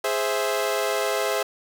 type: chord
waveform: sawtooth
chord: Ab augmented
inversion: none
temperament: equal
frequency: 415.3 / 523.3 / 659.3 Hz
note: Ab4 / C5 / E5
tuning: 0 / 0 / 0 cents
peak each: -23 dBFS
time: 0.04-1.43 s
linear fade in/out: 5 ms
effects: none